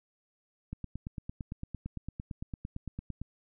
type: click train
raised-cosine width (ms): 5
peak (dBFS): -25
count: 23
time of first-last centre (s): 0.73-3.216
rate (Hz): 8.85
effects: none